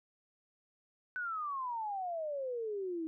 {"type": "exponential sweep", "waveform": "sine", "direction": "down", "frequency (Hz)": [1515, 314.2], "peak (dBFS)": -35, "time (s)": [1.16, 3.07], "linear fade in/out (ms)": 0, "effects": []}